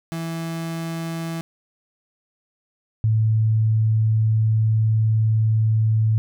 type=tone pair in turn; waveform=35% pulse / sine; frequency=164.9 / 110.06 Hz; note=E3 / A2; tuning=+1 / +1 cents; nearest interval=perfect fifth; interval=700 cents; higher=first; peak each=-24 / -15 dBFS; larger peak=second; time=0.12-1.41 / 3.04-6.18 s; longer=second; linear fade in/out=0 ms; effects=none